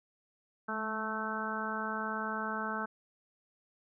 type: harmonic tone with a mistuned harmonic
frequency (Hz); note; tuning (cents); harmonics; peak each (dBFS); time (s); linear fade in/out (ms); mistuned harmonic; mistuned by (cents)
218.8; A3; -9; 1 / 2 / 3 / 4 / 5 / 6 / 7; -40 / -44 / -44 / -41 / -42 / -39 / -39; 0.68-2.86; 10; 1; -27
effects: none